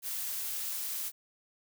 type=noise; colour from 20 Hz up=blue; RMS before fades=-36 dBFS; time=0.02-1.12 s; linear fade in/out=50 ms; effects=none